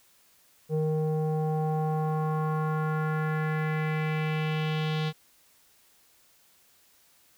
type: tone with low-pass filter sweep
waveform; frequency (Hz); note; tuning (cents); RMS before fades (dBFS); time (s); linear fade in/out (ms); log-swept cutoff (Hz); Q
square; 155.56; D#3; 0; -28; 0.69-5.13; 50; 490 to 3700; 2.7
effects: white hiss -62 dBFS RMS until 7.37 s